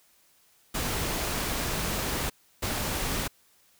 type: noise bursts at uneven times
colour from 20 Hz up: pink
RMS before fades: -30 dBFS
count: 2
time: 0.74-2.3 / 2.62-3.28 s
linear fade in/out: 10 ms
effects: white hiss -63 dBFS RMS until 3.79 s